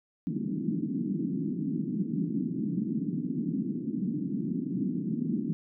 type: band-pass noise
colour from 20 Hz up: pink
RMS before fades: -31 dBFS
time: 0.27-5.53 s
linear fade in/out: 0 ms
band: 160 to 310 Hz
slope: 48 dB/octave
effects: none